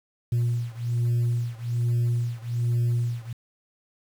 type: beating tone pair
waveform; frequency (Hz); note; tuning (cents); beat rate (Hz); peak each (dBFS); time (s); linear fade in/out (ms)
sine; 118.7 / 119.9; A#2 / A#2; +32 / +49; 1.2; -23 / -24; 0.32-3.33; 5
effects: tanh soft clip ceiling -19 dBFS + 8-bit

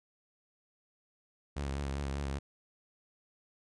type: tone with vibrato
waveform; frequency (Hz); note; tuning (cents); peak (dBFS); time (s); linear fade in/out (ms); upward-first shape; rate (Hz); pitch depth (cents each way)
sawtooth; 69.7; C#2; +10; -30; 1.56-2.39; 10; sine; 5.1; 46
effects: resampled to 22050 Hz

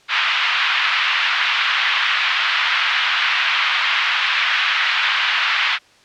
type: band-pass noise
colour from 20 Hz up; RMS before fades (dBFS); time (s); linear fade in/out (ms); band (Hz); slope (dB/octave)
white; -18; 0.08-5.79; 50; 1100 to 3300; 24
effects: white hiss -51 dBFS RMS until 6.04 s + low-pass 5000 Hz 12 dB/octave

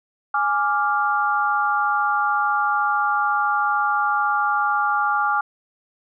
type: chord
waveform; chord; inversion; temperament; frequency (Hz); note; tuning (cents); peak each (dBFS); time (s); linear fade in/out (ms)
sine; D diminished; second; equal; 830.6 / 1174.7 / 1396.9; Ab5 / D6 / F6; 0 / 0 / 0; -22; 0.34-5.41; 5
effects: none

